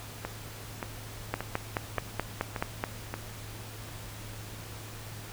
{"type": "two click trains", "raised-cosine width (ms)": 0.5, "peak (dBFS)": [-13, -18], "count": [8, 6], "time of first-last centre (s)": [[1.34, 2.839], [0.25, 3.14]], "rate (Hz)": [4.67, 1.73], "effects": ["added 107 Hz sine -44 dBFS peak until 5.32 s", "pink hiss -45 dBFS RMS until 5.32 s"]}